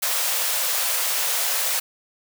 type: high-pass noise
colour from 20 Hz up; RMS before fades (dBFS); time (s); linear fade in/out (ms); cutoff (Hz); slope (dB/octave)
white; -23; 0.02-1.8; 10; 470; 96
effects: none